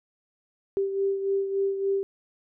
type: beating tone pair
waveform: sine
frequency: 392 / 395.5 Hz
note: G4 / G4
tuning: 0 / +15 cents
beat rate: 3.5 Hz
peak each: -24 / -32 dBFS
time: 0.77-2.03 s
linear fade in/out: 0 ms
effects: none